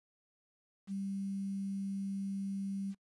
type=tone with quantisation; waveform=sine; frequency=196 Hz; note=G3; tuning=in tune; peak=-35 dBFS; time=0.87-2.95 s; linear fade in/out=50 ms; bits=10; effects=noise-tail reverb RT60 0.1 s tail -26 dB re dry + resampled to 24000 Hz